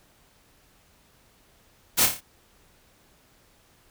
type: noise with echo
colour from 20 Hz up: white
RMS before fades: -20 dBFS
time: 1.97-2.07 s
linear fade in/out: 20 ms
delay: 28 ms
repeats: 5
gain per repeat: -5 dB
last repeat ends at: 2.21 s
effects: pink hiss -60 dBFS RMS until 3.9 s